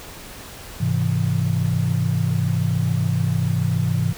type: chord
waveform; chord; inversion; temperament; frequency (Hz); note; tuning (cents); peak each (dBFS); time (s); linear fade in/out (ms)
sine; Ab augmented; none; equal; 103.83 / 130.81 / 164.81; Ab2 / C3 / E3; 0 / 0 / 0; -22; 0.8-4.13; 10
effects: pink hiss -38 dBFS RMS until 4.17 s